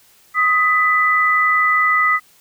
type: tone pair together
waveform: sine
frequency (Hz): 1252 / 1987.4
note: D#6 / B6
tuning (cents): +10 / +10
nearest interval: minor sixth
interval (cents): 800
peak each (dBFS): -15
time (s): 0.34-2.2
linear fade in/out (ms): 50
effects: white hiss -52 dBFS RMS until 2.4 s